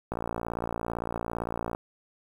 click train, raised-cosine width 1 ms, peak -17 dBFS, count 95, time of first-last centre 0.12-1.749 s, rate 57.7 Hz, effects 8-bit

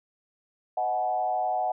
sine tone with frequency modulation, 740 Hz, F#5, in tune, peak -24 dBFS, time 0.77-1.72 s, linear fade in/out 5 ms, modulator 112 Hz, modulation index 0.87, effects none

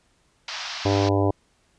white band-pass noise, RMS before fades -33 dBFS, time 0.48-1.09 s, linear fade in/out 2 ms, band 650 to 5600 Hz, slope 48 dB/octave
harmonic tone, 99.3 Hz, G2, 23 cents sharp, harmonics 1 / 3 / 4 / 5 / 6 / 7 / 8 / 9 / 10, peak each -22 / -24 / -25 / -30 / -28 / -30 / -33 / -35 / -33 dBFS, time 0.85-1.31 s, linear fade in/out 5 ms
effects pink hiss -64 dBFS RMS until 1.78 s + resampled to 22050 Hz

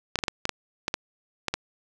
clicks, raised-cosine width 0.2 ms, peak -8 dBFS, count 10, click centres 0.157 / 0.189 / 0.238 / 0.282 / 0.454 / 0.493 / 0.881 / 0.941 / 1.483 / 1.54 s, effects none

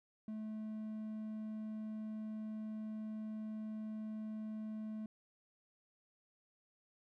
triangle tone, 216.5 Hz, A3, 28 cents flat, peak -39 dBFS, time 0.28-5.06 s, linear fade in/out 2 ms, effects none

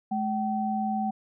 sine tone pair together, 213.6 / 766 Hz, G#3 / G5, +49 / -40 cents, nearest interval octave + minor seventh, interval 2211 cents, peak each -28 dBFS, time 0.11-1.11 s, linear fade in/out 10 ms, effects none

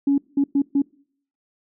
sine tone bursts at uneven times, 279.9 Hz, C#4, 17 cents sharp, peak -14 dBFS, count 4, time 0.07-0.18 / 0.37-0.44 / 0.55-0.62 / 0.75-0.82 s, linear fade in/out 5 ms, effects noise-tail reverb RT60 0.6 s tail -25 dB re dry + tanh soft clip ceiling -10 dBFS

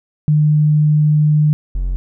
sine / triangle tone pair in turn, 151.1 / 44.92 Hz, D3 / F1, +50 / +50 cents, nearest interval octave + major sixth, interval 2100 cents, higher first, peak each -9 / -14 dBFS, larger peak first, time 0.28-1.53 / 1.75-1.96 s, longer first, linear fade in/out 0 ms, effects none

